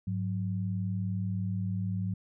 sine tone pair together, 102.87 / 183.3 Hz, G#2 / F#3, -16 / -16 cents, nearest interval minor seventh, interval 1000 cents, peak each -31 / -33 dBFS, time 0.07-2.14 s, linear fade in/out 5 ms, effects none

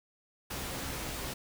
pink noise with comb filter, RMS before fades -38 dBFS, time 0.5-1.34 s, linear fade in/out 10 ms, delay 15 ms, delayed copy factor +0.5, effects none

